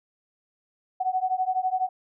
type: beating tone pair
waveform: sine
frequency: 740 / 752 Hz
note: F#5 / F#5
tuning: 0 / +28 cents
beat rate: 12 Hz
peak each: -26 dBFS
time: 1-1.89 s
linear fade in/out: 10 ms
effects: none